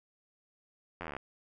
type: slowing click train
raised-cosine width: 0.5 ms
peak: -24 dBFS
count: 13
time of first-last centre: 1.01-1.166 s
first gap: 11 ms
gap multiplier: 1.03
effects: none